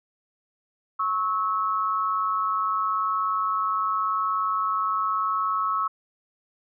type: tone pair together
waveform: sine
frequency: 1100 / 1299.1 Hz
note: C#6 / E6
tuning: -14 / -26 cents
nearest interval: minor third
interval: 288 cents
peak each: -25 dBFS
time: 0.99-5.88 s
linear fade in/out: 10 ms
effects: none